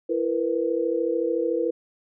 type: tone cluster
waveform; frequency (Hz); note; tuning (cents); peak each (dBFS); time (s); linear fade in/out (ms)
sine; 335.2 / 464.2 / 497.8; E4 / A#4 / B4; +29 / -7 / +14; -26; 0.09-1.71; 10
effects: none